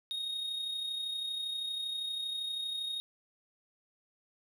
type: tone with amplitude modulation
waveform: triangle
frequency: 3729 Hz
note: A#7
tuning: in tune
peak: -31 dBFS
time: 0.11-3 s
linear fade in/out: 0 ms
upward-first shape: sine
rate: 32.6 Hz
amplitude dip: 40%
effects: none